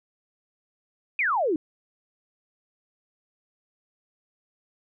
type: exponential sweep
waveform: sine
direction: down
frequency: 2537 to 287.5 Hz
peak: -21 dBFS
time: 1.19-1.56 s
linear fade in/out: 2 ms
effects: none